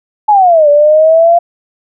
sine exponential two-way sweep, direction down then up, 865 to 577 to 693 Hz, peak -3 dBFS, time 0.28-1.39 s, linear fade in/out 10 ms, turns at 0.69 s, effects none

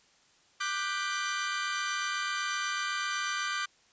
sawtooth chord, G major seventh, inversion second, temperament equal with one note detuned, 1185.6 / 1480 / 1568 / 1975.5 Hz, D6 / F#6 / G6 / B6, +16 / 0 / 0 / 0 cents, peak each -30 / -34 / -32 / -36 dBFS, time 0.6-3.66 s, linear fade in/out 10 ms, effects white hiss -64 dBFS RMS until 3.92 s + resampled to 16000 Hz

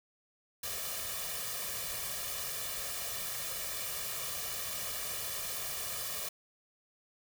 white noise with comb filter, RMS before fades -38 dBFS, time 0.63-6.29 s, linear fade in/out 5 ms, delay 1.7 ms, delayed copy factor +0.75, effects none

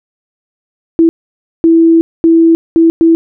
sine tone bursts at uneven times, 329.6 Hz, E4, in tune, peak -3 dBFS, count 5, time 0.99-1.09 / 1.64-2.01 / 2.24-2.55 / 2.76-2.9 / 3.01-3.15 s, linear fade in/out 0 ms, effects none

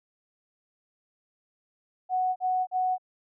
sine tone bursts, 740 Hz, F#5, in tune, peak -23 dBFS, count 3, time 2.09-2.982 s, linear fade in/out 50 ms, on 270 ms, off 41 ms, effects none

